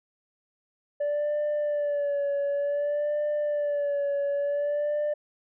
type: tone with vibrato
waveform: sine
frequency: 580 Hz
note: D5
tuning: 22 cents flat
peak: -22 dBFS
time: 1-5.14 s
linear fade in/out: 10 ms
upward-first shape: sine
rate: 0.55 Hz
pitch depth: 43 cents each way
effects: tanh soft clip ceiling -23 dBFS